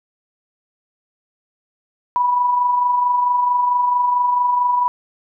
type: tone with amplitude modulation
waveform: sine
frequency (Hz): 982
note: B5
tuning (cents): -10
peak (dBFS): -12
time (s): 2.16-4.88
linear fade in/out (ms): 0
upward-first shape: sine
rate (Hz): 24.5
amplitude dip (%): 40
effects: none